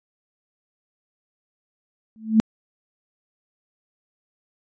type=tone with exponential growth; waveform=sine; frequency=220 Hz; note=A3; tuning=in tune; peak=-8 dBFS; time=2.16-2.4 s; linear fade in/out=0 ms; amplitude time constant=51 ms; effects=resampled to 16000 Hz